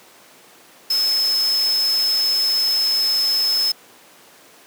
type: tone in noise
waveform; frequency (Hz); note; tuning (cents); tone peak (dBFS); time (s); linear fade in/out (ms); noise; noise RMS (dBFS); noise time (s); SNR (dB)
sine; 5200; E8; -24; -16; 0.9-3.72; 5; white; -30; 0.9-3.72; +11
effects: pink hiss -47 dBFS RMS until 4.66 s + high-pass 300 Hz 12 dB/octave